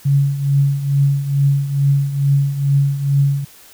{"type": "tone with tremolo", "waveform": "sine", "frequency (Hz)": 140, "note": "C#3", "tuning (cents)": 18, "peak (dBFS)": -9, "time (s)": [0.05, 3.45], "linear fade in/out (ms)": 10, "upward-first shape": "triangle", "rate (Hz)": 2.3, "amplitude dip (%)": 75, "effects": ["white hiss -44 dBFS RMS until 3.73 s"]}